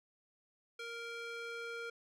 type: tone with band-pass filter sweep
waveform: square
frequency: 466.2 Hz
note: A#4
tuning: in tune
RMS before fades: -44 dBFS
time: 0.79-1.9 s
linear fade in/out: 5 ms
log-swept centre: 2400 to 1600 Hz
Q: 0.94
effects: none